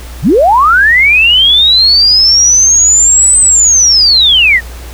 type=linear two-way sweep; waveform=sine; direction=up then down; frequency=98 to 8200 to 1772 Hz; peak=-3 dBFS; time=0.22-4.61 s; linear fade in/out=50 ms; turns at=3.4 s; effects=added 60 Hz sine -24 dBFS peak until 4.93 s + pink hiss -32 dBFS RMS until 4.93 s